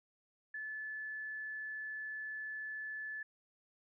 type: tone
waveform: sine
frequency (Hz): 1733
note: A6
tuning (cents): -27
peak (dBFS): -40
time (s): 0.54-3.23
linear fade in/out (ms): 5
effects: none